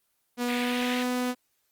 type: tone with pitch glide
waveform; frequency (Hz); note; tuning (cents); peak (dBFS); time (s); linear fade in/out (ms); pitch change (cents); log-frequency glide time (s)
sawtooth; 243.5 to 249; B3 to B3; -24 to +14; -22; 0.37-1.35; 50; +38; 0.49-1.01
type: band-pass noise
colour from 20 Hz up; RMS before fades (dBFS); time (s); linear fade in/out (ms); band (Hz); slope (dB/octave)
pink; -35; 0.48-1.03; 5; 1700 to 3900; 48
effects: white hiss -73 dBFS RMS until 1.71 s + Opus 24 kbps